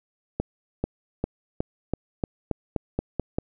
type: accelerating click train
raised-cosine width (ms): 2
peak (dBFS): -11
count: 11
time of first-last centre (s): 0.4-3.385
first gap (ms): 440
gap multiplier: 0.91
effects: none